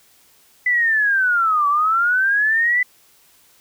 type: linear two-way sweep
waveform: sine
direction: down then up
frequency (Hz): 2006 to 1137 to 2006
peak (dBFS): -14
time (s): 0.66-2.83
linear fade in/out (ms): 5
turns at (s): 1.68
effects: white hiss -54 dBFS RMS until 3.6 s